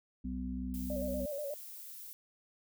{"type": "harmonic tone", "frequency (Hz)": 63.3, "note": "B1", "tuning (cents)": 43, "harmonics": [1, 3, 4], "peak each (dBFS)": [-40, -41, -39], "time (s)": [0.24, 1.26], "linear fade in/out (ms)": 10}
{"type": "noise", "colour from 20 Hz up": "violet", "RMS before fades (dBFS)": -48, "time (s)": [0.74, 2.13], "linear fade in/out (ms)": 0}
{"type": "tone with vibrato", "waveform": "sine", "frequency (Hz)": 577, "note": "D5", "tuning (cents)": -31, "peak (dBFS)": -36, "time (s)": [0.9, 1.54], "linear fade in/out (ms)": 2, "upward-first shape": "square", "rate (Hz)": 8.3, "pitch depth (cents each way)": 57}
{"effects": []}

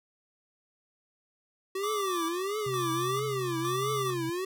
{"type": "tone with vibrato", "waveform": "square", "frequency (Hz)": 375.2, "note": "F#4", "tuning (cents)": 24, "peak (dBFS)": -31, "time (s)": [1.75, 4.45], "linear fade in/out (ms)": 5, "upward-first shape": "triangle", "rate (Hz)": 1.5, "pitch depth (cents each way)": 260}
{"type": "tone with tremolo", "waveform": "square", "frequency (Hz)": 1168, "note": "D6", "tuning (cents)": -10, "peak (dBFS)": -32, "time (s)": [1.83, 4.14], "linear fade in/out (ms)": 5, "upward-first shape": "square", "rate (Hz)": 1.1, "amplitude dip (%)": 60}
{"type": "tone with pitch glide", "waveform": "sine", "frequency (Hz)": [130.81, 132.02], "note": ["C3", "C3"], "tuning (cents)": [0, 16], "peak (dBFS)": -35, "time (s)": [2.66, 4.3], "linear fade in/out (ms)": 5, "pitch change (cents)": 16, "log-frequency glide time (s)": [2.9, 3.83]}
{"effects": []}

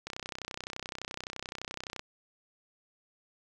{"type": "click train", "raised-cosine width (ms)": 0.2, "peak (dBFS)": -20, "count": 62, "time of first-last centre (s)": [0.07, 1.994], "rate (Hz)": 31.7, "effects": []}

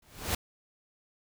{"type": "noise with exponential growth", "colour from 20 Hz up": "pink", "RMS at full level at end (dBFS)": -26, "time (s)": [0.02, 0.35], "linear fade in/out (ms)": 5, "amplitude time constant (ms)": 70, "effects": []}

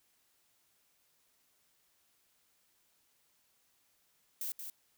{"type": "noise with echo", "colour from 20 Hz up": "violet", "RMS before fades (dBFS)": -38, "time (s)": [4.41, 4.52], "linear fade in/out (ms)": 2, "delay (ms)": 180, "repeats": 1, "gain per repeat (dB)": -6, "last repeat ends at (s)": 4.7, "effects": ["white hiss -73 dBFS RMS until 4.97 s"]}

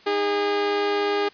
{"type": "tone pair together", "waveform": "sawtooth", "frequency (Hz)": [311.1, 408.1], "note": ["D#4", "G#4"], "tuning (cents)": [0, -30], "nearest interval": "perfect fourth", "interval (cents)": 470, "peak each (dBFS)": [-28, -17], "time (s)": [0.06, 1.29], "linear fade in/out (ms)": 10, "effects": ["white hiss -51 dBFS RMS until 1.33 s", "resampled to 11025 Hz"]}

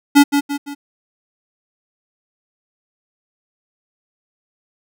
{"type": "tone with echo", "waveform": "square", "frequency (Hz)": 285.1, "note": "C#4", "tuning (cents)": 49, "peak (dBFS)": -6, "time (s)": [0.15, 0.24], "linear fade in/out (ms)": 20, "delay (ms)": 170, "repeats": 3, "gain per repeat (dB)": -7, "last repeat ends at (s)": 0.75, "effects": []}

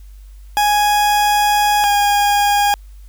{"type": "tone pair in turn", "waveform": "40% pulse", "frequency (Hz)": [830.6, 817.7], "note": ["G#5", "G#5"], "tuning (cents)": [0, -27], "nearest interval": "unison", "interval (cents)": 27, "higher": "first", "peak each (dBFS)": -11, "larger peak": "neither", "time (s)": [[0.57, 1.84], [1.84, 2.74]], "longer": "first", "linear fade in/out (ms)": 0, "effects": ["added 49 Hz sine -35 dBFS peak until 3.08 s", "white hiss -56 dBFS RMS until 3.08 s"]}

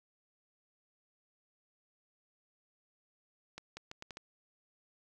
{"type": "accelerating click train", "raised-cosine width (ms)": 0.2, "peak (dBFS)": -27, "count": 6, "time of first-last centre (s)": [3.58, 4.171], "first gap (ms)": 190, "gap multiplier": 0.76, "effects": []}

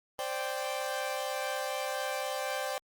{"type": "chord", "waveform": "sawtooth", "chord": "C suspended second", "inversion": "none", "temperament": "equal", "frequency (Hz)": [523.3, 587.3, 784], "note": ["C5", "D5", "G5"], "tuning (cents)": [0, 0, 0], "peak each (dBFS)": -33, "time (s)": [0.19, 2.78], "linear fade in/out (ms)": 0, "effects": ["Opus 32 kbps"]}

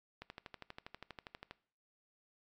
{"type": "click train", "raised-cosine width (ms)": 0.3, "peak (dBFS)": -30, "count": 17, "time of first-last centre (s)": [0.22, 1.51], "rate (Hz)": 12.4, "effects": ["noise-tail reverb RT60 0.5 s tail -20 dB re dry", "AAC 64 kbps"]}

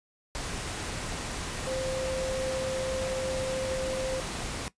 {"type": "tone in noise", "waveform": "sine", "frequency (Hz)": 523.3, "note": "C5", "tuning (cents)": 0, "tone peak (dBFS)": -30, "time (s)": [1.67, 4.2], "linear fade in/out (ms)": 0, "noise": "pink", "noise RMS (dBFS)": -35, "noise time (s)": [0.35, 4.68], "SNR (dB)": 2, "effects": ["noise-tail reverb RT60 0.1 s tail -17 dB re dry", "resampled to 22050 Hz"]}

